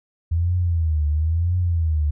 sine tone with vibrato, 81.7 Hz, E2, 15 cents flat, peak -17 dBFS, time 0.31-2.11 s, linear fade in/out 10 ms, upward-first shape triangle, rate 0.99 Hz, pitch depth 180 cents each way, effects none

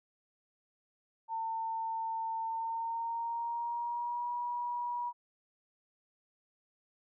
sine tone with pitch glide, 900 to 964.6 Hz, A5 to B5, +39 to -41 cents, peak -33 dBFS, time 1.28-5.13 s, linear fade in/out 50 ms, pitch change +120 cents, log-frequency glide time 2.4-4.3 s, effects none

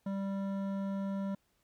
sine tone with hard clipping, 196 Hz, G3, in tune, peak -35 dBFS, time 0.06-1.35 s, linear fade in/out 5 ms, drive 12 dB, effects pink hiss -75 dBFS RMS until 1.63 s

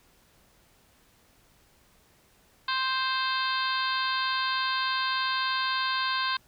harmonic tone, 523.3 Hz, C5, in tune, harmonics 2 / 3 / 4 / 5 / 6 / 7 / 8 / 9, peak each -29 / -31 / -41 / -37 / -38 / -35 / -35 / -40 dBFS, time 2.68-6.37 s, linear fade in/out 5 ms, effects pink hiss -62 dBFS RMS until 6.47 s

